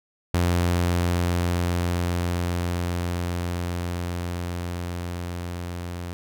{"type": "tone with level ramp", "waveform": "sawtooth", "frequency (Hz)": 87.5, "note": "F2", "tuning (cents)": 4, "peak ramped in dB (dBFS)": [-15, -27], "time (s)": [0.34, 6.13], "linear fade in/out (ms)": 0, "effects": []}